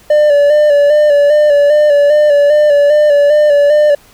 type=tone with vibrato; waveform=triangle; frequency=587.3 Hz; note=D5; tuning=in tune; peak=-3 dBFS; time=0.1-3.95 s; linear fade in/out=5 ms; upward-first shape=square; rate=2.5 Hz; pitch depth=36 cents each way; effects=pink hiss -44 dBFS RMS until 4.13 s